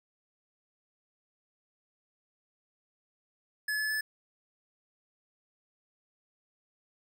square tone with pitch steps, 1711 / 1721.9 / 1732.9 Hz, A6 / A6 / A6, -49 / -38 / -27 cents, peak -30 dBFS, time 3.68-4.01 s, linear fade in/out 5 ms, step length 110 ms, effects none

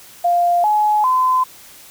sine tone with pitch steps, 698.5 / 845.2 / 1022.7 Hz, F5 / G#5 / C6, 0 / +30 / -40 cents, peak -12 dBFS, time 0.24-1.44 s, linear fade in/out 10 ms, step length 400 ms, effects white hiss -42 dBFS RMS until 1.9 s

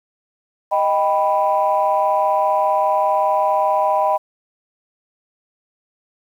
sine chord, Eb augmented, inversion none, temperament equal with one note detuned, 622.3 / 787.2 / 987.8 Hz, Eb5 / G5 / B5, 0 / +7 / 0 cents, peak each -18 dBFS, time 0.71-4.18 s, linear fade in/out 20 ms, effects tanh soft clip ceiling -6 dBFS + 8-bit

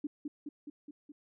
sine tone with echo, 293.7 Hz, D4, in tune, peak -32 dBFS, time 0.04-0.07 s, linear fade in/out 5 ms, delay 210 ms, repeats 5, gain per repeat -3 dB, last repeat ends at 1.12 s, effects none

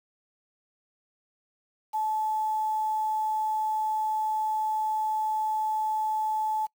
sine tone with quantisation, 866 Hz, A5, 28 cents flat, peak -25 dBFS, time 1.93-6.67 s, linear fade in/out 20 ms, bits 8, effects noise-tail reverb RT60 0.1 s tail -25 dB re dry

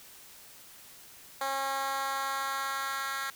10% pulse tone with high-pass filter sweep, 271.7 Hz, C#4, 35 cents flat, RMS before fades -33 dBFS, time 1.41-3.3 s, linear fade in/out 2 ms, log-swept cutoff 700 to 1500 Hz, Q 1.6, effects white hiss -52 dBFS RMS until 3.35 s

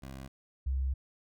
15% pulse / sine tone pair in turn, 66.7 / 66.24 Hz, C2 / C2, +34 / +22 cents, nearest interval unison, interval 12 cents, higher first, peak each -36 / -28 dBFS, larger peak second, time 0.02-0.28 / 0.66-0.94 s, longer second, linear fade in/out 10 ms, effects none

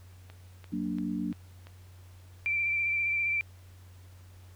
click train, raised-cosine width 0.3 ms, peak -33 dBFS, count 5, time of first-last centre 0.3-1.67 s, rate 2.92 Hz
sine chord, Gb augmented, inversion none, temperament equal, 185 / 233.1 / 293.7 Hz, Gb3 / Bb3 / D4, 0 / 0 / 0 cents, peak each -34 dBFS, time 0.72-1.33 s, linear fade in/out 10 ms
sine tone with vibrato, 2349 Hz, D7, in tune, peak -26 dBFS, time 2.46-3.41 s, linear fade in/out 0 ms, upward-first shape sine, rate 15 Hz, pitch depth 22 cents each way
effects added 91 Hz sine -49 dBFS peak until 4.55 s + pink hiss -61 dBFS RMS until 4.55 s

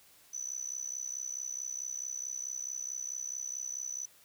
sine tone with amplitude modulation, 5990 Hz, F#8, 20 cents sharp, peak -32 dBFS, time 0.33-4.06 s, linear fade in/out 10 ms, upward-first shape sine, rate 64.6 Hz, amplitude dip 95%, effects white hiss -61 dBFS RMS until 4.24 s

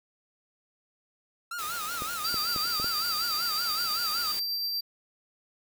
45% pulse tone with vibrato, 1318.5 Hz, E6, in tune, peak -33 dBFS, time 1.51-4.32 s, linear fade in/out 5 ms, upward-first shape sine, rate 5.3 Hz, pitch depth 140 cents each way
white noise, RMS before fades -38 dBFS, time 1.58-4.4 s, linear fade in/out 10 ms
clicks, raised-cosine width 2 ms, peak -24 dBFS, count 5, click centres 2.021 / 2.343 / 2.562 / 2.799 / 2.844 s
square tone with tremolo, 4700 Hz, D8, 1 cent sharp, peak -28 dBFS, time 2.24-4.81 s, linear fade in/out 10 ms, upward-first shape triangle, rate 8.4 Hz, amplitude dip 25%
effects none

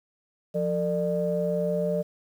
sine tone cluster, 175.9 / 449.9 / 599 Hz, F3 / A4 / D5, +13 / +39 / +34 cents, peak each -28 / -29 / -26 dBFS, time 0.54-2.03 s, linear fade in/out 20 ms, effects tanh soft clip ceiling -14 dBFS + 9-bit

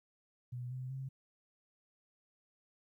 sine tone with pitch steps, 123.47 / 128.34 / 133.41 Hz, B2 / C3 / C3, 0 / -33 / +34 cents, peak -39 dBFS, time 0.52-1.09 s, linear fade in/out 10 ms, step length 190 ms, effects 13-bit

